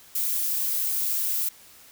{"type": "noise", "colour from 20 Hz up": "violet", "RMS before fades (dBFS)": -26, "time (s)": [0.15, 1.49], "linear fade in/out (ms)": 5, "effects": ["white hiss -51 dBFS RMS until 1.91 s"]}